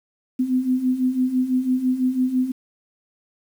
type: beating tone pair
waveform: sine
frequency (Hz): 251.2 / 257.2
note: B3 / C4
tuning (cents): +30 / -30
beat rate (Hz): 6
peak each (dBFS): -24 / -19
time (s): 0.39-2.52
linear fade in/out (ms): 10
effects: 8-bit

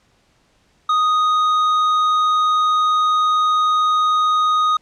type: tone with hard clipping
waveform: sine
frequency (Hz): 1244.5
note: D#6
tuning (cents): 0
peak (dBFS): -15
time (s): 0.89-4.77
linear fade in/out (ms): 5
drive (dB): 6
effects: pink hiss -59 dBFS RMS until 4.81 s + low-pass 7000 Hz 12 dB/octave

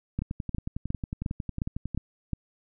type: two click trains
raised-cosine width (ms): 5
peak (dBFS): -19 / -16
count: 20 / 7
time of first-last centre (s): 0.22-1.947 / 0.19-2.333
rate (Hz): 11 / 2.8
effects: none

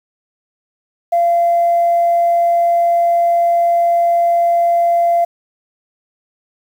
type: tone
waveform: sine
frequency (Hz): 687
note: F5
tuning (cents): -29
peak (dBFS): -9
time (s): 1.12-5.25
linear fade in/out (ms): 10
effects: tanh soft clip ceiling -6 dBFS + 7-bit

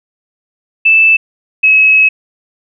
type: tone pair in turn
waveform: sine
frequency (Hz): 2637 / 2569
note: E7 / E7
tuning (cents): 0 / -45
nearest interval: unison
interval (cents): 45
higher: first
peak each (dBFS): -4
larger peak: neither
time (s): 0.85-1.17 / 1.63-2.09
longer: second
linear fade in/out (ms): 10
effects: none

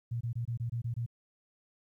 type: tone bursts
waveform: sine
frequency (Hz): 117.7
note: A#2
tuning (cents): +17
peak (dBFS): -31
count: 8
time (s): 0.11-1.063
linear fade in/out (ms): 10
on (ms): 99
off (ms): 23
effects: 12-bit

